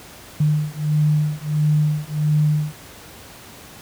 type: beating tone pair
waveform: sine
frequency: 150.4 / 151.9 Hz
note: D3 / D#3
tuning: +42 / -41 cents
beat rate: 1.5 Hz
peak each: -19 dBFS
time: 0.4-2.74 s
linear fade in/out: 5 ms
effects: pink hiss -41 dBFS RMS until 3.81 s + high-pass 60 Hz 12 dB/octave